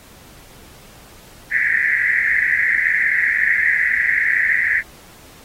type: band-pass noise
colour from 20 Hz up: pink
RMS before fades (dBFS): -17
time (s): 1.5-4.83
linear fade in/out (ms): 50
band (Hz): 1700 to 2100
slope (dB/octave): 96
effects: pink hiss -45 dBFS RMS until 5.44 s + AAC 48 kbps